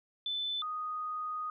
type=tone pair in turn; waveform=sine; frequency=3514 / 1242.4 Hz; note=A7 / D#6; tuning=-3 / -3 cents; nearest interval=octave + tritone; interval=1800 cents; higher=first; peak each=-32 / -34 dBFS; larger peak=first; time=0.26-0.62 / 0.62-1.5 s; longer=second; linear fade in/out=2 ms; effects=none